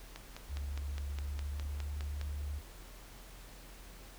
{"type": "click train", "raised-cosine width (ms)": 0.2, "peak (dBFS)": -27, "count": 11, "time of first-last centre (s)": [0.16, 2.213], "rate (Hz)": 4.87}
{"type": "tone with pitch glide", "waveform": "sine", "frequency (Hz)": [71, 72.79], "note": ["C#2", "D2"], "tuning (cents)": [42, -15], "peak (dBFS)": -36, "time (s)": [0.48, 2.62], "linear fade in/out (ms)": 50, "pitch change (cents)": 43, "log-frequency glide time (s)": [1.11, 1.85]}
{"effects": ["added 43 Hz sine -51 dBFS peak until 4.18 s", "pink hiss -55 dBFS RMS until 4.18 s"]}